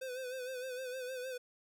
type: tone with vibrato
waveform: square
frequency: 510 Hz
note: C5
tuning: 44 cents flat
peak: -40 dBFS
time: 0.01-1.38 s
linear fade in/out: 10 ms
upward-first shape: sine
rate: 6.5 Hz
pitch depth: 57 cents each way
effects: none